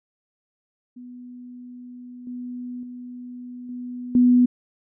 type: tone with level steps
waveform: sine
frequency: 246.9 Hz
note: B3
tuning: in tune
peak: -37 / -30 / -34 / -30 / -12 dBFS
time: 0.96-4.46 s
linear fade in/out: 10 ms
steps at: 2.27 / 2.83 / 3.69 / 4.15 s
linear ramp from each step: 2 ms
effects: none